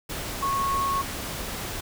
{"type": "tone in noise", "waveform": "sine", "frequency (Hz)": 1100, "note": "C#6", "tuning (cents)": -14, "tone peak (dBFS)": -23, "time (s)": [0.42, 1.02], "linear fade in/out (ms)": 10, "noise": "pink", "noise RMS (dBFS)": -33, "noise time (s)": [0.09, 1.81], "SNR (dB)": 7, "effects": []}